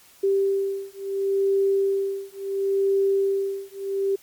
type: beating tone pair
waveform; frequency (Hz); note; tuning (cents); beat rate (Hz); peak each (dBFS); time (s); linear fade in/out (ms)
sine; 392 / 392.72; G4 / G4; 0 / +3; 0.72; -23; 0.23-4.16; 10
effects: white hiss -53 dBFS RMS until 4.22 s + MP3 96 kbps